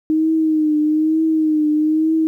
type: tone with vibrato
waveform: sine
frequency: 311.1 Hz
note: D#4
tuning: in tune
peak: -13 dBFS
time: 0.1-2.27 s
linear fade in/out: 0 ms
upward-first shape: triangle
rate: 1.1 Hz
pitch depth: 57 cents each way
effects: 9-bit